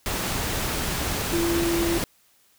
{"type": "tone in noise", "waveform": "sine", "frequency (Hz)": 338.6, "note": "E4", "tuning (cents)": 46, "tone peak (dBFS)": -22, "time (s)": [1.33, 1.98], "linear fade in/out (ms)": 0, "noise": "pink", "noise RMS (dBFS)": -27, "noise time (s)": [0.06, 2.04], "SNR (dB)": 2, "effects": ["white hiss -61 dBFS RMS until 2.58 s"]}